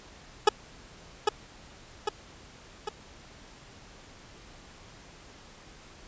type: tone with echo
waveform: 20% pulse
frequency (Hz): 422.1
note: G#4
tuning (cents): +28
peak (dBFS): -10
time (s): 0.47-0.49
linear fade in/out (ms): 5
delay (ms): 800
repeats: 3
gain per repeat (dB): -5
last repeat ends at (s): 2.89
effects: pink hiss -51 dBFS RMS until 6.07 s + resampled to 16000 Hz